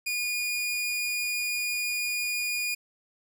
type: tone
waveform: sawtooth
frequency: 2442 Hz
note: D#7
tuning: 33 cents flat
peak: -24 dBFS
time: 0.06-2.75 s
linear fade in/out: 10 ms
effects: none